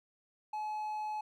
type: tone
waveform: triangle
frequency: 853 Hz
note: G#5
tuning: 46 cents sharp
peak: -33 dBFS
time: 0.53-1.21 s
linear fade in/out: 5 ms
effects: none